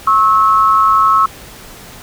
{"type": "tone pair together", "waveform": "sine", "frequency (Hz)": [1089.9, 1301], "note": ["C#6", "E6"], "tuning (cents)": [-30, -23], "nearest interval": "minor third", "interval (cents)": 307, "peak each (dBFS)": -10, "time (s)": [0.07, 1.26], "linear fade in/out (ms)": 5, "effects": ["pink hiss -35 dBFS RMS until 2.02 s"]}